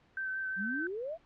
sine tone with vibrato, 1544 Hz, G6, 27 cents flat, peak -33 dBFS, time 0.17-0.87 s, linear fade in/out 2 ms, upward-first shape sine, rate 5.6 Hz, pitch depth 18 cents each way
sine exponential sweep, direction up, 179.1 to 698.5 Hz, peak -35 dBFS, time 0.56-1.18 s, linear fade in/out 50 ms
effects pink hiss -66 dBFS RMS until 1.25 s + low-pass 3000 Hz 12 dB/octave

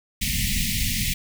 pink band-stop noise, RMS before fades -24 dBFS, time 0.21-1.14 s, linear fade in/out 10 ms, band 250 to 1900 Hz, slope 96 dB/octave, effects none

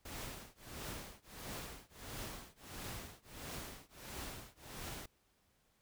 pink noise with tremolo, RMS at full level -44 dBFS, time 0.05-5.06 s, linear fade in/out 5 ms, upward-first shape triangle, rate 1.5 Hz, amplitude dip 100%, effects pink hiss -75 dBFS RMS until 5.81 s

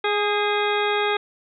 harmonic tone with a mistuned harmonic, 415 Hz, G#4, 1 cent flat, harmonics 1 / 2 / 3 / 4 / 5 / 6 / 8 / 9, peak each -23 / -26 / -28 / -29 / -30 / -31 / -32 / -33 dBFS, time 0.04-1.17 s, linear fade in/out 5 ms, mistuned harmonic 4, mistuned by -42 cents, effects none

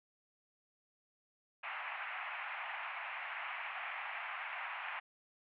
white band-pass noise, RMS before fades -43 dBFS, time 1.63-5 s, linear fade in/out 10 ms, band 700 to 2600 Hz, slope 48 dB/octave, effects none

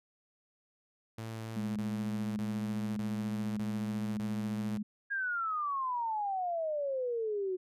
sawtooth tone bursts, 112 Hz, A2, 31 cents sharp, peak -35 dBFS, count 6, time 1.18-4.775 s, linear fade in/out 5 ms, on 580 ms, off 23 ms
sine tone, 209.6 Hz, G#3, 16 cents sharp, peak -33 dBFS, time 1.56-4.83 s, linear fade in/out 10 ms
sine exponential sweep, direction down, 1642 to 362.5 Hz, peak -31 dBFS, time 5.1-7.57 s, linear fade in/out 20 ms
effects resampled to 32000 Hz

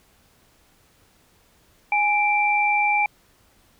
sine tone pair together, 830.5 / 2349 Hz, G#5 / D7, 0 / 0 cents, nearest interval octave + tritone, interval 1800 cents, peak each -20 dBFS, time 1.92-3.06 s, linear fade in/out 2 ms, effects pink hiss -59 dBFS RMS until 3.79 s

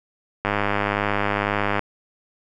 click train, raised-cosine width 0.5 ms, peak -6 dBFS, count 138, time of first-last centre 0.45-1.793 s, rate 102 Hz, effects none

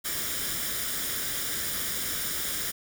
white noise with comb filter, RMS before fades -31 dBFS, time 0.04-2.72 s, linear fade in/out 20 ms, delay 0.57 ms, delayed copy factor +0.6, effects none

